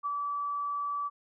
sine tone with ADSR envelope, 1153 Hz, D6, 32 cents flat, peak -28 dBFS, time 0.03-1.1 s, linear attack 29 ms, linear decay 28 ms, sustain -2 dB, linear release 33 ms, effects none

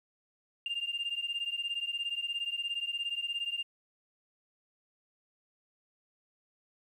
sine beating tone pair, 2794 / 2811 Hz, F7 / F7, 0 / +11 cents, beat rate 17 Hz, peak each -34 / -35 dBFS, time 0.66-3.63 s, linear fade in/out 2 ms, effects tanh soft clip ceiling -27 dBFS + 11-bit

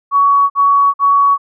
sine tone bursts, 1124 Hz, C#6, 24 cents sharp, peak -7 dBFS, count 3, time 0.11-1.38 s, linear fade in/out 50 ms, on 390 ms, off 50 ms, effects none

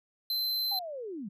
square tone, 4083 Hz, C8, 43 cents flat, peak -29 dBFS, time 0.3-0.79 s, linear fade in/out 2 ms
sine linear sweep, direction down, 819 to 179 Hz, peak -36 dBFS, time 0.71-1.29 s, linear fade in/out 10 ms
effects none

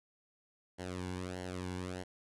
sawtooth tone with flanger, 91.2 Hz, F#2, 24 cents flat, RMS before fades -41 dBFS, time 0.78-2.04 s, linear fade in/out 20 ms, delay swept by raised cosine 0.81 to 1.62 ms, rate 1.6 Hz, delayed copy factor -0.8, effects resampled to 24000 Hz + 11-bit

